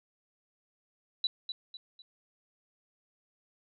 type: tone with echo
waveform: sine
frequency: 3951 Hz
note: B7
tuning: in tune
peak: -26 dBFS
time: 1.24-1.27 s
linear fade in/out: 2 ms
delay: 250 ms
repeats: 3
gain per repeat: -8 dB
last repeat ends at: 2.02 s
effects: none